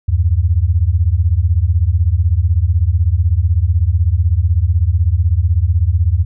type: beating tone pair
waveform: sine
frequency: 77.8 / 93.8 Hz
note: D#2 / F#2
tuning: 0 / +24 cents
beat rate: 16 Hz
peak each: -13 dBFS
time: 0.08-6.25 s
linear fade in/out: 10 ms
effects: none